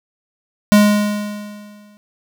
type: tone with exponential decay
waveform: square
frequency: 207.7 Hz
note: G#3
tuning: in tune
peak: -6 dBFS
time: 0.72-1.97 s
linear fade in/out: 0 ms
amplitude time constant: 270 ms
effects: none